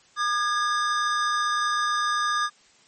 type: tone pair together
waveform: square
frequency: 1209.8 / 1661.2 Hz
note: D#6 / G#6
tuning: -49 / 0 cents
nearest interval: perfect fourth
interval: 549 cents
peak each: -24 / -28 dBFS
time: 0.16-2.5 s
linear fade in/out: 50 ms
effects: white hiss -57 dBFS RMS until 2.87 s + MP3 32 kbps